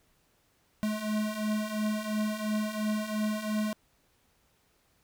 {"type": "beating tone pair", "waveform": "square", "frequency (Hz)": [211.7, 214.6], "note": ["G#3", "A3"], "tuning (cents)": [33, -43], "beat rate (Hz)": 2.9, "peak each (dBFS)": [-35, -31], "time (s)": [0.83, 3.73], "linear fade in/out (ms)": 0, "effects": ["pink hiss -69 dBFS RMS until 5.03 s"]}